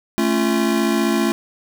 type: chord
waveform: square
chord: A augmented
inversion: none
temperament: just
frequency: 220 / 275 / 343.8 Hz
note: A3 / C#4 / E#4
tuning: 0 / -14 / -27 cents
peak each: -20 / -23 / -21 dBFS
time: 0.18-1.32 s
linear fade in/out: 0 ms
effects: none

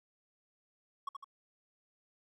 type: tone with echo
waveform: triangle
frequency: 1108.7 Hz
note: C#6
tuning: in tune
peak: -33 dBFS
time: 1.07-1.09 s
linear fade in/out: 5 ms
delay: 77 ms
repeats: 2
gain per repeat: -5 dB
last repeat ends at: 1.244 s
effects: none

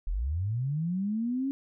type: linear sweep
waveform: sine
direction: up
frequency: 34.65 to 278.1 Hz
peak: -27 dBFS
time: 0.07-1.51 s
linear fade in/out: 0 ms
effects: none

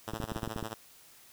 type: tone with tremolo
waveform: 5% pulse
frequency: 110.8 Hz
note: A2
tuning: 13 cents sharp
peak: -23 dBFS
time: 0.07-0.74 s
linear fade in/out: 5 ms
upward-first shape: triangle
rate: 14 Hz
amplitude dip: 95%
type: clicks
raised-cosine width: 3 ms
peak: -23 dBFS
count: 9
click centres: 0.136 / 0.202 / 0.24 / 0.319 / 0.362 / 0.432 / 0.476 / 0.562 / 0.627 s
effects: white hiss -57 dBFS RMS until 1.32 s

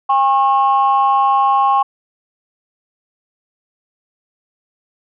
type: tone pair together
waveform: sine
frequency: 807 / 1086.7 Hz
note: G#5 / C#6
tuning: -50 / -35 cents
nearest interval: perfect fourth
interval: 515 cents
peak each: -12 dBFS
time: 0.09-1.83 s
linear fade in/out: 10 ms
effects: tanh soft clip ceiling -5 dBFS

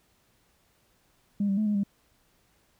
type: tone with pitch steps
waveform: sine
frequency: 202.7 / 195.9 / 214.5 / 208.3 / 200.1 Hz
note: G#3 / G3 / A3 / G#3 / G3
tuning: -42 / -1 / -44 / +5 / +36 cents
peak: -22 dBFS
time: 1.4-1.835 s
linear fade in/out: 5 ms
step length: 87 ms
effects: tanh soft clip ceiling -19 dBFS + pink hiss -67 dBFS RMS until 2.79 s

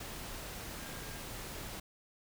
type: tone in noise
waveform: sine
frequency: 1612 Hz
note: G6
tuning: 48 cents sharp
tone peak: -55 dBFS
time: 0.78-1.2 s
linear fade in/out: 5 ms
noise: pink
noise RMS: -44 dBFS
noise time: 0-1.8 s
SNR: -14 dB
effects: none

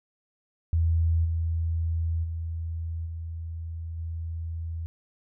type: tone with level steps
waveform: sine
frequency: 82.41 Hz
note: E2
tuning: in tune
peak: -20 / -24 / -29 / -32 / -30 dBFS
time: 0.73-4.86 s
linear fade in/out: 0 ms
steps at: 1.24 / 2.23 / 3.05 / 3.97 s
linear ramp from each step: 20 ms
effects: none

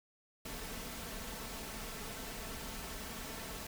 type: noise with comb filter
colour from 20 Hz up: pink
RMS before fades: -44 dBFS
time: 0.45-3.67 s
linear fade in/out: 5 ms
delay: 4.5 ms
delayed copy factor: +0.5
effects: none

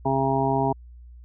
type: harmonic tone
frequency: 135 Hz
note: C#3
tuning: 45 cents flat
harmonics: 1 / 2 / 3 / 5 / 6 / 7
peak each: -27 / -27 / -27 / -27 / -27 / -27 dBFS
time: 0.05-0.73 s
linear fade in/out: 10 ms
effects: added 60 Hz sine -42 dBFS peak until 1.24 s

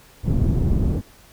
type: low-pass noise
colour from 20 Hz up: pink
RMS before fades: -19 dBFS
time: 0.23-1.02 s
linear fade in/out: 50 ms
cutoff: 210 Hz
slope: 12 dB/octave
effects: pink hiss -50 dBFS RMS until 1.32 s

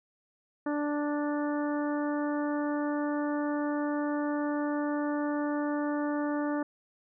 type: harmonic tone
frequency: 293.7 Hz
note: D4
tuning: in tune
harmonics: 1 / 2 / 3 / 4 / 5 / 6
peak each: -29 / -35 / -39 / -41 / -43 / -45 dBFS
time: 0.66-6.63 s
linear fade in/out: 5 ms
effects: none

